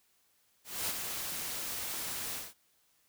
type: noise with ADSR envelope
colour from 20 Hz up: white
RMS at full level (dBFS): -33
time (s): 0.64-2.54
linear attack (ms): 240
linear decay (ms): 45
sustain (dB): -5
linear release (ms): 200
effects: white hiss -71 dBFS RMS until 3.08 s